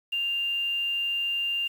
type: tone with quantisation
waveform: sine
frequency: 2793 Hz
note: F7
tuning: 1 cent flat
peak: -25 dBFS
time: 0.12-1.68 s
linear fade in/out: 10 ms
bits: 8
effects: none